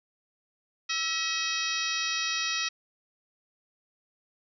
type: harmonic tone with a mistuned harmonic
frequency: 639 Hz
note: D#5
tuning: 46 cents sharp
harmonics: 2 / 3 / 4 / 5 / 6 / 7 / 8 / 9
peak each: -37 / -36 / -33 / -37 / -35 / -38 / -36 / -36 dBFS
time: 0.89-2.69 s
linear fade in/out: 10 ms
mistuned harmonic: 2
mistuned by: +56 cents
effects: none